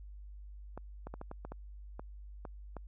clicks, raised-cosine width 1 ms, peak -29 dBFS, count 10, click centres 0.776 / 1.07 / 1.14 / 1.214 / 1.314 / 1.45 / 1.52 / 1.995 / 2.452 / 2.767 s, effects added 50 Hz sine -46 dBFS peak until 2.87 s

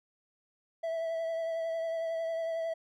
triangle tone with vibrato, 657 Hz, E5, 6 cents flat, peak -29 dBFS, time 0.83-2.74 s, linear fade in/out 10 ms, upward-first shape triangle, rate 11 Hz, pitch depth 24 cents each way, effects none

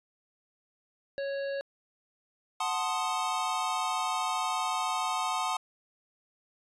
harmonic tone, 554 Hz, C#5, 1 cent flat, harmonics 1 / 3 / 5 / 7 / 8, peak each -31 / -41 / -50 / -52 / -51 dBFS, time 1.18-1.61 s, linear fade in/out 0 ms
square chord, F# diminished seventh, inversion none, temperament equal, 740 / 880 / 1046.5 / 1244.5 Hz, F#5 / A5 / C6 / Eb6, 0 / 0 / 0 / 0 cents, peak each -35 dBFS, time 2.6-5.57 s, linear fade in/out 5 ms
effects resampled to 24000 Hz

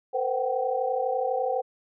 sine tone cluster, 465 / 513 / 746 / 778 Hz, A#4 / C5 / F#5 / G5, -4 / -34 / +14 / -13 cents, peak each -32 / -27 / -31 / -30 dBFS, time 0.13-1.62 s, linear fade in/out 20 ms, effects none

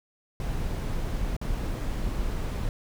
brown noise with dropouts, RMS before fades -29 dBFS, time 0.4-2.69 s, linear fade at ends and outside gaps 1 ms, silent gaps 1.366-1.414 s, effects none

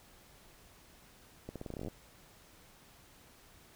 accelerating click train, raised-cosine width 2 ms, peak -28 dBFS, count 14, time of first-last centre 1.49-1.883 s, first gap 67 ms, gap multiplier 0.85, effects pink hiss -60 dBFS RMS until 3.75 s

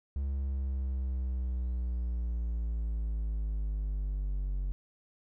triangle linear sweep, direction down, 69.3 to 46.25 Hz, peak -28 dBFS, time 0.16-4.72 s, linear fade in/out 0 ms, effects none

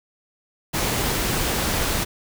pink noise, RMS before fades -23 dBFS, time 0.73-2.05 s, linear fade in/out 20 ms, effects none

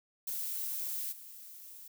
violet noise with level steps, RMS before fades -37 / -50 dBFS, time 0.27-1.88 s, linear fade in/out 5 ms, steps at 1.11 s, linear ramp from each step 20 ms, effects none

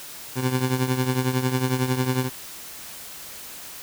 20% pulse tone with tremolo, 128.4 Hz, C3, 32 cents flat, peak -13 dBFS, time 0.35-2.3 s, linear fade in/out 50 ms, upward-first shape triangle, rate 11 Hz, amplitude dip 75%, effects white hiss -39 dBFS RMS until 3.82 s

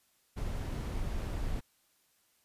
brown noise, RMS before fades -35 dBFS, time 0.36-1.61 s, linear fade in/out 20 ms, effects white hiss -71 dBFS RMS until 2.44 s + resampled to 32000 Hz

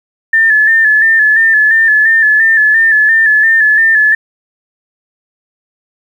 sine tone with vibrato, 1760 Hz, A6, in tune, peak -5 dBFS, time 0.33-4.15 s, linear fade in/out 5 ms, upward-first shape square, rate 2.9 Hz, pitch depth 40 cents each way, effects 7-bit

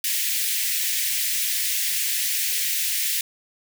white high-pass noise, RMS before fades -24 dBFS, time 0.04-3.21 s, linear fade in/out 2 ms, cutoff 1800 Hz, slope 48 dB/octave, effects none

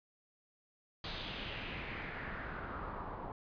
pink noise with low-pass filter sweep, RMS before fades -43 dBFS, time 1.04-3.32 s, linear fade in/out 2 ms, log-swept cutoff 4000 to 910 Hz, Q 2.9, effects resampled to 11025 Hz

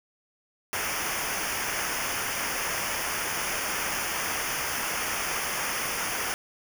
pink noise with comb filter, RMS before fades -30 dBFS, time 0.73-6.34 s, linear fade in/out 0 ms, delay 0.25 ms, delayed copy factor -0.85, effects none

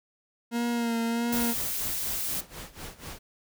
40% pulse tone with vibrato, 233.8 Hz, A#3, 5 cents sharp, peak -25 dBFS, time 0.51-1.55 s, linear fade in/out 50 ms, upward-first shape sine, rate 1.5 Hz, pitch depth 29 cents each way
pink noise with tremolo, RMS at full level -39 dBFS, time 1.32-3.19 s, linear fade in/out 10 ms, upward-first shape sine, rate 4.1 Hz, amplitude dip 85%
blue noise, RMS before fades -31 dBFS, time 1.32-2.41 s, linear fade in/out 10 ms
effects none

